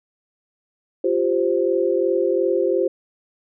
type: chord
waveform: sine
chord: F suspended second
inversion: none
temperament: equal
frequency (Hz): 349.2 / 392 / 523.3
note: F4 / G4 / C5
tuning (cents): 0 / 0 / 0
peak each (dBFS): -21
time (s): 1.04-2.88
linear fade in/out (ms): 5
effects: none